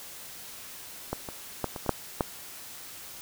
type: clicks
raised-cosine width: 1 ms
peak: -15 / -22 / -13 / -21 / -22 / -8 / -10 dBFS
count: 7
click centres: 1.13 / 1.288 / 1.643 / 1.762 / 1.863 / 1.893 / 2.208 s
effects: white hiss -44 dBFS RMS until 3.21 s